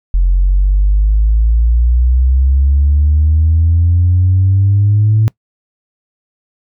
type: exponential sweep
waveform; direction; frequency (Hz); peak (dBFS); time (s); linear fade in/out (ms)
sine; up; 43.65 to 110.4; -6; 0.14-5.28; 0
effects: noise-tail reverb RT60 0.1 s tail -24 dB re dry + tanh soft clip ceiling -3 dBFS